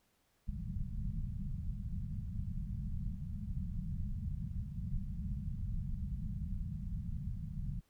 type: low-pass noise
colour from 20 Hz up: pink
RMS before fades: -39 dBFS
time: 0.47-7.81 s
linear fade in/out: 20 ms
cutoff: 210 Hz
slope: 96 dB/octave
effects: pink hiss -75 dBFS RMS until 7.89 s